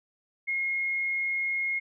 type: tone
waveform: sine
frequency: 2152 Hz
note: C7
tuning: 48 cents sharp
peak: -26 dBFS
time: 0.47-1.8 s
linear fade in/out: 20 ms
effects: none